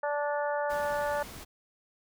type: harmonic tone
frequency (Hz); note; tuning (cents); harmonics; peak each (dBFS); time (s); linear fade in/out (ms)
291.6; D4; -12; 2 / 3 / 4 / 5 / 6; -30 / -33 / -40 / -38 / -41; 0.03-1.23; 5
type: noise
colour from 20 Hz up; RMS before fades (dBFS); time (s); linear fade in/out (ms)
pink; -45; 0.69-1.45; 20
effects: none